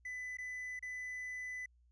triangle tone with dropouts, 2000 Hz, B6, 21 cents sharp, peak -39 dBFS, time 0.05-1.66 s, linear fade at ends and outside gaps 5 ms, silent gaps 0.371-0.384 / 0.793-0.825 s, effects added 60 Hz sine -65 dBFS peak until 1.91 s + resampled to 22050 Hz

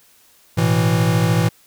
square chord, A suspended second, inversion none, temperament equal, 110 / 123.47 / 164.81 Hz, A2 / B2 / E3, 0 / 0 / 0 cents, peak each -19 / -22 / -18 dBFS, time 0.57-1.49 s, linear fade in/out 10 ms, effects white hiss -53 dBFS RMS until 1.66 s

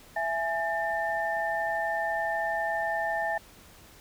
sine tone cluster, 665 / 833 / 1793 Hz, E5 / G#5 / A6, +15 / +5 / +32 cents, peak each -31 dBFS, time 0.16-3.38 s, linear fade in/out 5 ms, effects pink hiss -53 dBFS RMS until 4 s

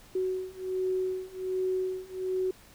sine beating tone pair, 372.1 / 373.4 Hz, F#4 / F#4, +10 / +16 cents, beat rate 1.3 Hz, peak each -32 / -31 dBFS, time 0.15-2.51 s, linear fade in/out 5 ms, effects pink hiss -55 dBFS RMS until 2.74 s

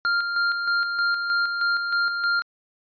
square tone with tremolo, 1396.9 Hz, F6, in tune, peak -20 dBFS, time 0.05-2.42 s, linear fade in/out 0 ms, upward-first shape square, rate 3.2 Hz, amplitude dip 45%, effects resampled to 11025 Hz

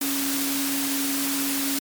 sine tone in noise, 276.6 Hz, C#4, 4 cents flat, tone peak -26 dBFS, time 0.01-1.79 s, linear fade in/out 5 ms, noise white, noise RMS -27 dBFS, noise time 0.01-1.79 s, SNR -2 dB, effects high-pass 150 Hz 12 dB/octave + MP3 96 kbps

